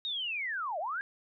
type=linear two-way sweep; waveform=sine; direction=down then up; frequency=3784 to 580 to 1664 Hz; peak=-32 dBFS; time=0.05-1.01 s; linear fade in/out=0 ms; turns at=0.79 s; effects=none